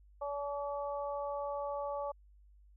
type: harmonic tone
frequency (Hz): 285.7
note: D4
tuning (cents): -48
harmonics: 2 / 3 / 4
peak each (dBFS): -37 / -41 / -43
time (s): 0.21-2.12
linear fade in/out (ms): 10
effects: added 50 Hz sine -58 dBFS peak until 2.76 s